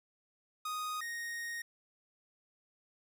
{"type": "tone pair in turn", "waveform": "45% pulse", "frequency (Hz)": [1244, 1863.9], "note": ["D#6", "A#6"], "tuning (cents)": [-1, -1], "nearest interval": "perfect fifth", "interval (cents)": 700, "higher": "second", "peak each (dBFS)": [-36, -38], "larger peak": "first", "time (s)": [[0.65, 1.01], [1.01, 1.62]], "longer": "second", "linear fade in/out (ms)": 5, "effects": []}